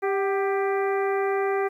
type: harmonic tone with a mistuned harmonic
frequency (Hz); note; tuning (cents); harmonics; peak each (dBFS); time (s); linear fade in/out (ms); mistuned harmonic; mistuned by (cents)
395.1; G4; +14; 1 / 2 / 3 / 4 / 5 / 6; -23 / -29 / -33 / -36 / -35 / -41; 0.02-1.69; 20; 2; -50
effects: 10-bit